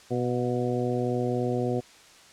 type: harmonic tone with a mistuned harmonic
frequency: 123.47 Hz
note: B2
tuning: in tune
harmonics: 1 / 2 / 3 / 4 / 5 / 6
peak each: -30 / -30 / -30 / -31 / -37 / -36 dBFS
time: 0.1-1.81 s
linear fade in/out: 20 ms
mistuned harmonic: 6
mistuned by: -34 cents
effects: white hiss -52 dBFS RMS until 2.32 s + low-pass 7000 Hz 12 dB/octave